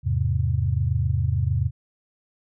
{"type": "chord", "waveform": "sine", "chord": "E augmented", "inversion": "none", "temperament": "equal", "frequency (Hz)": [82.41, 103.83, 130.81], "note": ["E2", "G#2", "B#2"], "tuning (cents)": [0, 0, 0], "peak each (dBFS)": -24, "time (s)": [0.03, 1.71], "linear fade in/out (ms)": 50, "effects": []}